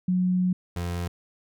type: tone pair in turn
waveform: sine / 30% pulse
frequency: 182.3 / 87.26 Hz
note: F#3 / F2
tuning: -25 / -1 cents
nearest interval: octave + minor second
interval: 1276 cents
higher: first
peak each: -20 / -25 dBFS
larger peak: first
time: 0.08-0.53 / 0.76-1.08 s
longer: first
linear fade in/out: 5 ms
effects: none